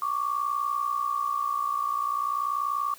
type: tone pair together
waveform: sine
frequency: 1114.3 / 1174.7 Hz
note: C#6 / D6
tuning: +9 / 0 cents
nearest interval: minor second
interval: 91 cents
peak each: -28 dBFS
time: 0.02-2.94 s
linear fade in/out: 2 ms
effects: white hiss -50 dBFS RMS until 2.98 s + high-pass 100 Hz 12 dB/octave